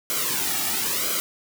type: noise with flanger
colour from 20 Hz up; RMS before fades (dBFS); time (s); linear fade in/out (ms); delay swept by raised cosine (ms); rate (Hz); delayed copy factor
white; -25; 0.1-1.2; 0; 1.1 to 1.98; 1; -0.75
effects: none